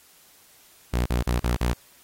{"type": "tone bursts", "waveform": "sawtooth", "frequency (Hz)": 60.3, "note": "B1", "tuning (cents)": -41, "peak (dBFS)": -17, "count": 5, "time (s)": [0.93, 1.736], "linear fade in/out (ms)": 10, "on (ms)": 130, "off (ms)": 39, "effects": ["white hiss -55 dBFS RMS until 2.03 s", "AAC 48 kbps"]}